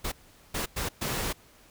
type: noise bursts at uneven times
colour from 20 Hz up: pink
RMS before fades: -31 dBFS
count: 4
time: 0.04-0.12 / 0.54-0.66 / 0.76-0.89 / 1.01-1.33 s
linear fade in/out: 10 ms
effects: pink hiss -57 dBFS RMS until 1.7 s